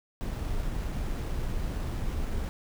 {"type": "noise with sample-and-hold", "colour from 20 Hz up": "brown", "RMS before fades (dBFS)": -31, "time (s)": [0.21, 2.49], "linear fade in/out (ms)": 0, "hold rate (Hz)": 8820, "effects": []}